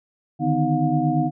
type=tone cluster; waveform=sine; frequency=146.7 / 155.5 / 252.6 / 314.4 / 715 Hz; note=D3 / D#3 / B3 / D#4 / F5; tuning=-2 / -1 / +39 / +18 / +41 cents; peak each=-24 dBFS; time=0.39-1.31 s; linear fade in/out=50 ms; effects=none